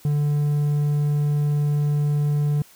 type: tone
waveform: triangle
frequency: 146.83 Hz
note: D3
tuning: in tune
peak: -16 dBFS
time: 0.05-2.62 s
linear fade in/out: 2 ms
effects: white hiss -51 dBFS RMS until 2.75 s